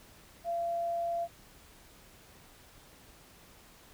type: tone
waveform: sine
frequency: 683 Hz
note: F5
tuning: 39 cents flat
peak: -30 dBFS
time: 0.44-1.28 s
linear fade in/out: 50 ms
effects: pink hiss -57 dBFS RMS until 3.93 s